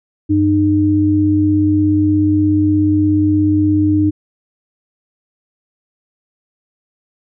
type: tone pair together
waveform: sine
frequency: 96.01 / 304.8 Hz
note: G2 / D#4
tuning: -35 / -36 cents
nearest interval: octave + minor sixth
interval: 1999 cents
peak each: -16 / -11 dBFS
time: 0.29-4.11 s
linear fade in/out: 20 ms
effects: none